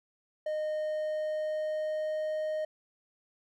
triangle tone with pitch glide, 615 to 619.6 Hz, D#5 to D#5, -20 to -7 cents, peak -28 dBFS, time 0.46-2.65 s, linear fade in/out 5 ms, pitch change +13 cents, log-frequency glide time 0.72-2.45 s, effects none

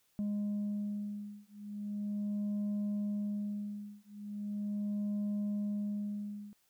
sine beating tone pair, 205.9 / 206.29 Hz, G#3 / G#3, -15 / -11 cents, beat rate 0.39 Hz, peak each -35 / -35 dBFS, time 0.19-6.53 s, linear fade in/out 0 ms, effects tanh soft clip ceiling -31 dBFS + white hiss -73 dBFS RMS until 6.69 s

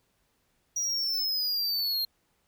square linear sweep, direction down, 5790 to 4186 Hz, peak -27 dBFS, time 0.76-2.05 s, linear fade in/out 5 ms, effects pink hiss -72 dBFS RMS until 2.47 s

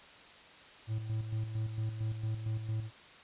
triangle tone with tremolo, 110 Hz, A2, in tune, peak -29 dBFS, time 0.87-2.91 s, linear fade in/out 50 ms, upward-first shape square, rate 4.4 Hz, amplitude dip 55%, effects white hiss -54 dBFS RMS until 3.23 s + resampled to 8000 Hz

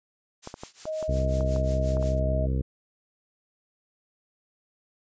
blue noise with tremolo, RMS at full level -39 dBFS, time 0.42-2.2 s, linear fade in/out 20 ms, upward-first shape triangle, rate 5.6 Hz, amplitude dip 95%
clicks, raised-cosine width 1 ms, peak -22 dBFS, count 9, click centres 0.474 / 0.541 / 0.635 / 0.855 / 1.027 / 1.408 / 1.562 / 1.97 / 2.027 s
sine tone, 627 Hz, D#5, 13 cents sharp, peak -28 dBFS, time 0.86-2.47 s, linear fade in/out 20 ms
harmonic tone, 65.41 Hz, C2, in tune, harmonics 1 / 2 / 3 / 4 / 5 / 6 / 7 / 8, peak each -25 / -29 / -36 / -37 / -41 / -45 / -40 / -45 dBFS, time 1.08-2.62 s, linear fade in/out 10 ms
effects resampled to 16000 Hz

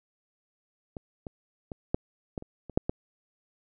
clicks, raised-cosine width 2 ms, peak -24 / -24 / -23 / -11 / -19 / -29 / -27 / -8 / -14 dBFS, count 9, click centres 0.968 / 1.268 / 1.718 / 1.945 / 2.378 / 2.424 / 2.697 / 2.775 / 2.895 s, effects none

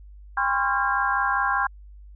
sine tone cluster, 802 / 1027 / 1092 / 1382 / 1617 Hz, G5 / C6 / C#6 / F6 / G#6, +39 / -33 / -26 / -19 / -47 cents, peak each -27 / -27 / -27 / -27 / -26 dBFS, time 0.37-1.67 s, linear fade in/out 5 ms, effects added 50 Hz sine -42 dBFS peak until 2.15 s

